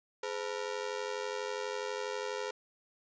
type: ring-modulated tone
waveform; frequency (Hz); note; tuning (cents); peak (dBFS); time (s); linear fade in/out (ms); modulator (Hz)
sawtooth; 466.2; A#4; 0; -28; 0.23-2.51; 5; 46.1
effects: resampled to 16000 Hz